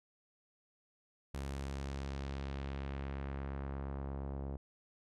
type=tone with low-pass filter sweep; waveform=sawtooth; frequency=68.6 Hz; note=C#2; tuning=17 cents flat; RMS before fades=-41 dBFS; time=1.34-4.57 s; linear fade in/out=5 ms; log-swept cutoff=11000 to 670 Hz; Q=1; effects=none